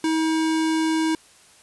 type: tone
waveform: square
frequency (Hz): 319.2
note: D#4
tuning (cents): +44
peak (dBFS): -20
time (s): 0.04-1.15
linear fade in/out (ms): 2
effects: white hiss -52 dBFS RMS until 1.62 s + resampled to 24000 Hz